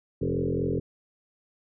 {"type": "tone with frequency modulation", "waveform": "sine", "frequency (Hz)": 277.2, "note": "C#4", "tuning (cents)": 0, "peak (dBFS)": -24, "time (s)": [0.21, 0.8], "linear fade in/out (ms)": 10, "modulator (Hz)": 44.1, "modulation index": 4.4, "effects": []}